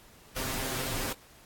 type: noise with comb filter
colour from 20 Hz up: pink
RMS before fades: -33 dBFS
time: 0.36-1.13 s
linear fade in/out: 5 ms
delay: 7.6 ms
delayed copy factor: +0.85
effects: pink hiss -56 dBFS RMS until 1.45 s + AAC 64 kbps